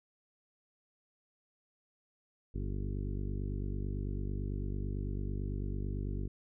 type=harmonic tone with a mistuned harmonic; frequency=49 Hz; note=G1; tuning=in tune; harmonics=1 / 2 / 3 / 4 / 5 / 6 / 7 / 8 / 9; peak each=-36 / -39 / -44 / -47 / -46 / -51 / -49 / -52 / -57 dBFS; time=2.54-6.28 s; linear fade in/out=10 ms; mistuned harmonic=8; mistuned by=+20 cents; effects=none